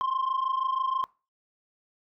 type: tone pair together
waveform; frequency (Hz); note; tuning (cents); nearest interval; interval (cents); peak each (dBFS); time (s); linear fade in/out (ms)
sine; 1042.8 / 1069; C6 / C6; -6 / +37; unison; 43; -26; 0.01-1.04; 0
effects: noise-tail reverb RT60 0.3 s tail -23 dB re dry + tanh soft clip ceiling -22 dBFS